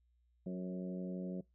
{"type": "harmonic tone with a mistuned harmonic", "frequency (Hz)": 91.8, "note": "F#2", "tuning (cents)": -13, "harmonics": [2, 3, 4, 5, 6, 7], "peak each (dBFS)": [-39, -49, -48, -53, -50, -56], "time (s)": [0.46, 1.41], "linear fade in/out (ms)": 5, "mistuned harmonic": 5, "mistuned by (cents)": 21, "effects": ["noise-tail reverb RT60 0.2 s tail -24 dB re dry", "added 60 Hz sine -70 dBFS peak until 1.54 s"]}